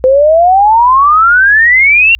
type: exponential sweep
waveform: sine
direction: up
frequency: 507 to 2794 Hz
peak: -3 dBFS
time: 0.04-2.15 s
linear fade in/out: 0 ms
effects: added 60 Hz sine -31 dBFS peak until 2.19 s